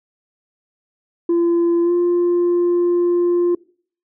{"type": "tone with pitch glide", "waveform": "sine", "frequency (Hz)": [341.4, 349.8], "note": ["F4", "F4"], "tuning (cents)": [-39, 3], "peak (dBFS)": -11, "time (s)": [1.29, 3.55], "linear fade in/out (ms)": 5, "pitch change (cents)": 42, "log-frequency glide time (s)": [1.83, 1.92], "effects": ["noise-tail reverb RT60 0.5 s tail -24 dB re dry", "tanh soft clip ceiling -12 dBFS"]}